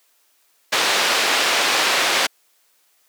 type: low-pass noise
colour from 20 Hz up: white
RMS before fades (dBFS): -18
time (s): 0.72-2.27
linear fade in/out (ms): 10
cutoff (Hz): 3800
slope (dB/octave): 12
effects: white hiss -61 dBFS RMS until 3.08 s + high-pass 400 Hz 12 dB/octave